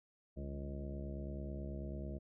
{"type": "harmonic tone with a mistuned harmonic", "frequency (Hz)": 69.2, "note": "C#2", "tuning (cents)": -2, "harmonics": [1, 2, 3, 4, 5, 6, 7, 8, 9], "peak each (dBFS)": [-43, -48, -48, -55, -51, -62, -57, -58, -53], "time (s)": [0.36, 2.19], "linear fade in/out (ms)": 20, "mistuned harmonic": 2, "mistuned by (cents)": 94, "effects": []}